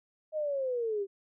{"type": "linear sweep", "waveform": "sine", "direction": "down", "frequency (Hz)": [631, 385.2], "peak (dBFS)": -29, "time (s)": [0.32, 1.07], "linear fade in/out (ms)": 50, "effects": []}